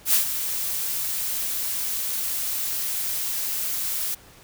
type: noise with ADSR envelope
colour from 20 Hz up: blue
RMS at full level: -17 dBFS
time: 0.05-4.15 s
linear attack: 85 ms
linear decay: 110 ms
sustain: -10 dB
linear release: 11 ms
effects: pink hiss -50 dBFS RMS until 4.43 s